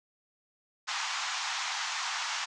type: band-pass noise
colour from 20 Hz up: pink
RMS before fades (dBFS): -34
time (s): 0.87-2.46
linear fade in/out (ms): 20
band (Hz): 820 to 7000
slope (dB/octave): 48
effects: none